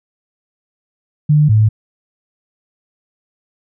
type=tone pair in turn; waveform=sine; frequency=150 / 108.18 Hz; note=D3 / A2; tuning=+37 / -29 cents; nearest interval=tritone; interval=566 cents; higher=first; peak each=-7 dBFS; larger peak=neither; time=1.29-1.49 / 1.49-1.69 s; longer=neither; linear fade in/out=10 ms; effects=none